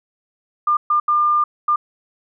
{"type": "tone bursts at uneven times", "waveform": "sine", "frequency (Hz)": 1200, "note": "D6", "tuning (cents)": 37, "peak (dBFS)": -13, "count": 4, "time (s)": [[0.67, 0.77], [0.9, 1], [1.08, 1.44], [1.68, 1.76]], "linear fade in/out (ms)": 5, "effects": []}